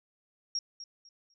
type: tone with echo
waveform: sine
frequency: 5588 Hz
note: F8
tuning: in tune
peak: -29 dBFS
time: 0.55-0.59 s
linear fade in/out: 2 ms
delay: 250 ms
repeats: 3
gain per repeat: -12 dB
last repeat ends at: 1.34 s
effects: none